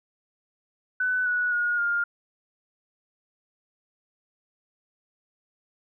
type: tone with pitch steps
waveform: sine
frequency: 1500 / 1469.1 / 1438.9 / 1409.3 Hz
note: F#6 / F#6 / F#6 / F6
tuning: +23 / -13 / -49 / +15 cents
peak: -22 dBFS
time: 1-2.04 s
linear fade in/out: 5 ms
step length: 260 ms
effects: none